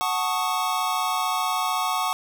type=chord; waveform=square; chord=D# half-diminished seventh; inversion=first; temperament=equal; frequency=740 / 880 / 1108.7 / 1244.5 Hz; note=F#5 / A5 / C#6 / D#6; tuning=0 / 0 / 0 / 0 cents; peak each=-29 / -30 / -27 / -31 dBFS; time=0.01-2.13 s; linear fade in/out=0 ms; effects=none